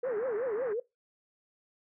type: tone with vibrato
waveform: sine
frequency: 467.4 Hz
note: A#4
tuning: 5 cents sharp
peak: -29 dBFS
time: 0.03-0.8 s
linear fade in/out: 5 ms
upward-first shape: triangle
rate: 5.4 Hz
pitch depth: 280 cents each way
type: low-pass noise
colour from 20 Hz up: white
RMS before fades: -45 dBFS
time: 0.03-0.74 s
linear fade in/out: 20 ms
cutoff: 1800 Hz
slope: 48 dB/octave
effects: noise-tail reverb RT60 0.2 s tail -21 dB re dry + high-pass 200 Hz 12 dB/octave